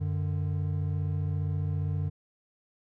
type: tone pair together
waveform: triangle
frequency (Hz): 93.55 / 148.5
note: F#2 / D3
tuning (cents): +20 / +20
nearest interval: minor sixth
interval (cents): 800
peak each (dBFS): -27 / -29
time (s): 0-2.1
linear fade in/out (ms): 20
effects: none